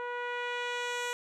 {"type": "tone with low-pass filter sweep", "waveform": "10% pulse", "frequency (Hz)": 486.2, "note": "B4", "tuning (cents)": -27, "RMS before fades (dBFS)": -35, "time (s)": [0, 1.13], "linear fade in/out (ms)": 0, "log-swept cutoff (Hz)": [1200, 9400], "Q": 0.85, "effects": []}